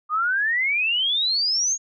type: exponential sweep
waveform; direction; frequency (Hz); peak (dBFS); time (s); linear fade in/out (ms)
sine; up; 1202 to 6720; -19; 0.09-1.78; 50
effects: none